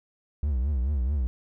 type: tone with vibrato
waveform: triangle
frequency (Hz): 67.5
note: C#2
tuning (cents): -45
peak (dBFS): -21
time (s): 0.43-1.27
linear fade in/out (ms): 0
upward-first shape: triangle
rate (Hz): 4.6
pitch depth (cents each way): 230
effects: none